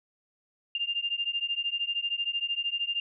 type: beating tone pair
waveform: sine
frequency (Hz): 2794 / 2807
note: F7 / F7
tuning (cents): 0 / +8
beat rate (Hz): 13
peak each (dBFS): -31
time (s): 0.75-3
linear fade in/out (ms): 2
effects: none